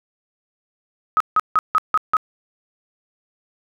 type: tone bursts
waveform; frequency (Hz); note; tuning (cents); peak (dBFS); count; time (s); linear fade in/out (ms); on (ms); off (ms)
sine; 1269; D#6; +34; -12; 6; 1.17-2.168; 0; 33; 160
effects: none